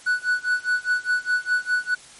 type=tone with tremolo; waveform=triangle; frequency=1480 Hz; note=F#6; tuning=in tune; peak=-15 dBFS; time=0.06-1.95 s; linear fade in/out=10 ms; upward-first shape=sine; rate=4.9 Hz; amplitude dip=95%; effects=white hiss -46 dBFS RMS until 2.19 s + MP3 48 kbps